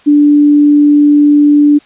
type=tone; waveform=sine; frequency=292.8 Hz; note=D4; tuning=5 cents flat; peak=-3 dBFS; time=0.06-1.79 s; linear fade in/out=20 ms; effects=white hiss -44 dBFS RMS until 1.85 s + resampled to 8000 Hz